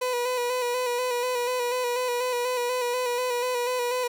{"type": "tone with vibrato", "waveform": "30% pulse", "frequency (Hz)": 493.9, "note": "B4", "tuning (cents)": 0, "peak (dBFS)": -22, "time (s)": [0.01, 4.08], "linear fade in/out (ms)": 10, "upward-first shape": "square", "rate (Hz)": 4.1, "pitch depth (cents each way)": 33, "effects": []}